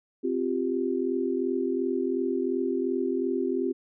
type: chord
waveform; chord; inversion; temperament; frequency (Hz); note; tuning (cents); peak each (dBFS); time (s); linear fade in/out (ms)
sine; C suspended fourth; none; equal; 261.6 / 349.2 / 392; C4 / F4 / G4; 0 / 0 / 0; -29; 0.23-3.73; 20
effects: none